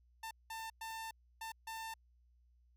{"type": "tone bursts at uneven times", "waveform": "sawtooth", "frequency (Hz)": 895, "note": "A5", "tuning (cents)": 29, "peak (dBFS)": -39, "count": 5, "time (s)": [[0.23, 0.31], [0.5, 0.7], [0.81, 1.11], [1.41, 1.52], [1.67, 1.94]], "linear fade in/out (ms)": 5, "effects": ["added 60 Hz sine -66 dBFS peak until 2.76 s"]}